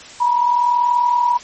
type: tone pair together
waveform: sine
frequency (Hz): 929.5 / 970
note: A#5 / B5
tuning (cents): -5 / -31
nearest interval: minor second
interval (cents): 74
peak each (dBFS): -21 / -13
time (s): 0.2-1.38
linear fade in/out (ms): 10
effects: white hiss -38 dBFS RMS until 1.43 s + MP3 32 kbps